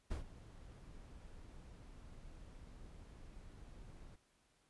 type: noise with ADSR envelope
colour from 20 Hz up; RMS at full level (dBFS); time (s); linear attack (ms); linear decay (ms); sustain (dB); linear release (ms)
brown; -39; 0.1-4.16; 13; 120; -16; 13
effects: pink hiss -75 dBFS RMS until 4.69 s + resampled to 24000 Hz